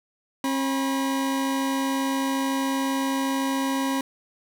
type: tone pair together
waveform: 40% pulse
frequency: 270 / 972.2 Hz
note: C#4 / B5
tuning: -45 / -28 cents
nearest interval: octave + minor seventh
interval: 2217 cents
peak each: -23 / -29 dBFS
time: 0.44-4.01 s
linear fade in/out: 2 ms
effects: none